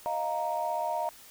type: chord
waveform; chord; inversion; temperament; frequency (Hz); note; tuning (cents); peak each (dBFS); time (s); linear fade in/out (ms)
sine; Eb suspended second; none; equal; 622.3 / 698.5 / 932.3; Eb5 / F5 / Bb5; 0 / 0 / 0; -33 / -32 / -31; 0.06-1.09; 0
effects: tanh soft clip ceiling -20 dBFS + white hiss -52 dBFS RMS until 1.3 s